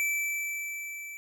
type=tone with level ramp; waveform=square; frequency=2321 Hz; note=D7; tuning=21 cents flat; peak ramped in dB=-26 to -40 dBFS; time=0-1.17 s; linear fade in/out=0 ms; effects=none